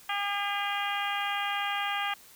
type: harmonic tone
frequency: 404.1 Hz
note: G#4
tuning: 47 cents flat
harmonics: 2 / 3 / 4 / 5 / 6 / 7 / 8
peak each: -33 / -35 / -36 / -37 / -38 / -38 / -39 dBFS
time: 0.09-2.14 s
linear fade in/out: 5 ms
effects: white hiss -54 dBFS RMS until 2.35 s